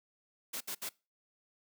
white noise bursts, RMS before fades -39 dBFS, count 3, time 0.53-0.893 s, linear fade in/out 10 ms, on 77 ms, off 66 ms, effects noise-tail reverb RT60 0.3 s tail -24 dB re dry + high-pass 200 Hz 12 dB/octave

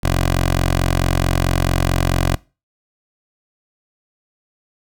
10% pulse tone with notch filter, 44.56 Hz, F1, 36 cents sharp, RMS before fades -17 dBFS, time 0.03-2.36 s, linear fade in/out 10 ms, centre 210 Hz, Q 1.6, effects noise-tail reverb RT60 0.3 s tail -23 dB re dry

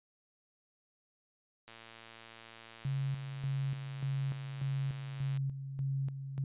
click train, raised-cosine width 0.2 ms, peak -33 dBFS, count 422, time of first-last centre 1.68-5.373 s, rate 114 Hz
sine tone with tremolo, 136.2 Hz, C#3, 30 cents flat, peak -31 dBFS, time 2.85-6.44 s, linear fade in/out 2 ms, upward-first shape square, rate 1.7 Hz, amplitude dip 60%
effects resampled to 8000 Hz

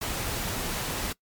pink noise, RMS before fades -31 dBFS, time 0.01-1.13 s, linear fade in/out 10 ms, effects noise-tail reverb RT60 0.1 s tail -22 dB re dry + MP3 96 kbps

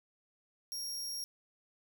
sawtooth tone, 5588 Hz, F8, in tune, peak -35 dBFS, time 0.72-1.24 s, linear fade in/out 0 ms, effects none

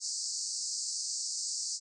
pink band-pass noise, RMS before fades -36 dBFS, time 0-1.8 s, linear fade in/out 50 ms, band 4500 to 8400 Hz, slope 96 dB/octave, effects none

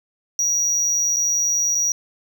triangle tone with dropouts, 5770 Hz, F#8, 44 cents flat, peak -16 dBFS, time 0.39-1.92 s, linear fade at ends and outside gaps 1 ms, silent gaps 1.162-1.167 / 1.748-1.752 s, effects none

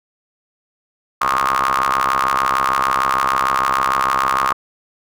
sawtooth ring-modulated tone, 66.6 Hz, C2, 31 cents sharp, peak -8 dBFS, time 1.21-4.53 s, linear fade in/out 5 ms, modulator 1160 Hz, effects none

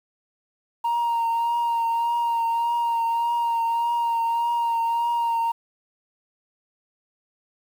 sine tone with vibrato, 932.3 Hz, A#5, in tune, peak -18 dBFS, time 0.84-5.52 s, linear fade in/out 10 ms, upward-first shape triangle, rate 1.7 Hz, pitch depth 26 cents each way, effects tanh soft clip ceiling -19 dBFS + 8-bit

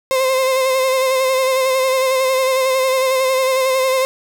35% pulse tone with vibrato, 523.3 Hz, C5, in tune, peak -12 dBFS, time 0.11-4.05 s, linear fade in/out 0 ms, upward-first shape sine, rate 11 Hz, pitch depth 32 cents each way, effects none

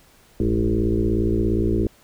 sine tone with frequency modulation, 207.7 Hz, G#3, in tune, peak -17 dBFS, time 0.4-1.87 s, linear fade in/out 2 ms, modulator 57.2 Hz, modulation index 3.5, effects pink hiss -54 dBFS RMS until 2.03 s

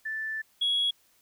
sine tone pair in turn, 1760 / 3335 Hz, A6 / G#7, 0 / +7 cents, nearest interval major seventh, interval 1107 cents, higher second, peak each -30 / -22 dBFS, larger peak second, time 0.05-0.42 / 0.61-0.91 s, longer first, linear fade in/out 10 ms, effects tanh soft clip ceiling -20 dBFS + white hiss -65 dBFS RMS until 1.21 s

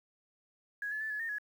sine tone with pitch steps, 1663 / 1717 / 1753 / 1704 / 1825 / 1686 Hz, G#6 / A6 / A6 / G#6 / A#6 / G#6, +2 / -43 / -7 / +44 / -37 / +26 cents, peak -34 dBFS, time 0.82-1.384 s, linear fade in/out 2 ms, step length 94 ms, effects 10-bit

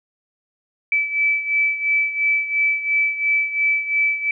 sine beating tone pair, 2308 / 2310.9 Hz, D7 / D7, -31 / -29 cents, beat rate 2.9 Hz, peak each -18 / -23 dBFS, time 0.92-4.31 s, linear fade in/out 2 ms, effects none

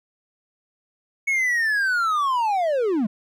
triangle linear sweep, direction down, 2217 to 194.5 Hz, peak -17 dBFS, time 1.27-3.07 s, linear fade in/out 10 ms, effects none

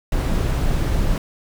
brown noise, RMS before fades -19 dBFS, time 0.12-1.18 s, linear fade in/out 2 ms, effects none

